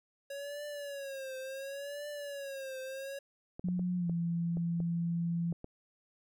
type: tone with vibrato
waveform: square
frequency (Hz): 554.4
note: C#5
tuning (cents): 0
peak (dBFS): -40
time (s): 0.3-3.19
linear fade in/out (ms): 5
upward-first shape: triangle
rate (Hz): 0.7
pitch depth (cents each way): 110
type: clicks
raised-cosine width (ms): 2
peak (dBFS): -30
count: 8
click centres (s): 3.595 / 3.686 / 3.794 / 4.096 / 4.571 / 4.803 / 5.525 / 5.644
type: tone with pitch glide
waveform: sine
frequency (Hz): 179.6 to 169.62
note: F3 to E3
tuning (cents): +49 to +50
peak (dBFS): -30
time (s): 3.64-5.53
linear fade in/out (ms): 5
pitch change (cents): -99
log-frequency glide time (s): 3.97-4.09
effects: none